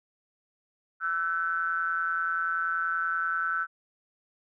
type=ring-modulated tone; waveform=triangle; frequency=85.2 Hz; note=F2; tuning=42 cents flat; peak=-21 dBFS; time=1-3.67 s; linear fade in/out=50 ms; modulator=1420 Hz; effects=none